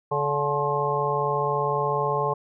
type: harmonic tone with a mistuned harmonic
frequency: 144.1 Hz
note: D3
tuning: 33 cents flat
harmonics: 1 / 3 / 4 / 5 / 6 / 7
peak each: -31 / -27 / -30 / -33 / -28 / -27 dBFS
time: 0.11-2.34 s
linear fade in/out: 10 ms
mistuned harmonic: 7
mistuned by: +91 cents
effects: none